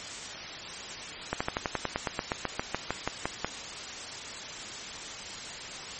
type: slowing click train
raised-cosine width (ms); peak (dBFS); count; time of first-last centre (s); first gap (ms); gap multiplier
0.5; -12; 18; 1.33-3.446; 75; 1.06
effects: white hiss -39 dBFS RMS until 5.99 s + MP3 32 kbps